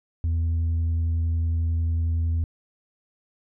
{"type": "tone with vibrato", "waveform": "sine", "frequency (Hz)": 82.5, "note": "E2", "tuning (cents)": 2, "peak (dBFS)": -18, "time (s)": [0.24, 2.44], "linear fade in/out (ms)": 0, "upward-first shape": "sine", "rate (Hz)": 11, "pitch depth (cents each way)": 8, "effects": ["tanh soft clip ceiling -20 dBFS"]}